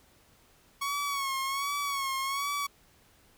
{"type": "tone with vibrato", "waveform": "sawtooth", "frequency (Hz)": 1108.7, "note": "C#6", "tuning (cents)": 0, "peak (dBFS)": -26, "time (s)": [0.81, 2.67], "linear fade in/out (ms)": 10, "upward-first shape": "sine", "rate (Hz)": 1.3, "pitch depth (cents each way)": 59, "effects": ["pink hiss -62 dBFS RMS until 3.37 s"]}